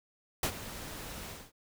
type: noise with ADSR envelope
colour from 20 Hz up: pink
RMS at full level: -28 dBFS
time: 0.43-1.52 s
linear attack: 3 ms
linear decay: 76 ms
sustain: -15 dB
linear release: 230 ms
effects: none